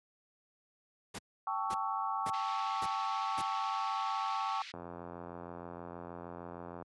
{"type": "noise bursts", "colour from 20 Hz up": "pink", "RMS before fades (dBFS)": -41, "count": 5, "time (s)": [1.14, 3.42], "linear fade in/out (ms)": 10, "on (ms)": 48, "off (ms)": 510}
{"type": "chord", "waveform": "sine", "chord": "A dominant seventh", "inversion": "third", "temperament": "equal with one note detuned", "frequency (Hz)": [784, 880, 1117.7, 1318.5], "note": ["G5", "A5", "C#6", "E6"], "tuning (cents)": [0, 0, 14, 0], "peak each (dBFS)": [-38, -38, -36, -41], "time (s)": [1.47, 4.62], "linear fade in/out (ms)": 2}
{"type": "band-pass noise", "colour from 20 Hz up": "pink", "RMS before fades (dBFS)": -48, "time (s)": [2.33, 4.72], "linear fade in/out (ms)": 10, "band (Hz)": [1900, 4700], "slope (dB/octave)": 24}
{"type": "click train", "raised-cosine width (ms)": 1, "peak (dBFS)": -30, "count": 181, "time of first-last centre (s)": [4.74, 6.823], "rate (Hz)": 86.4}
{"effects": ["high-pass 100 Hz 12 dB/octave", "resampled to 24000 Hz"]}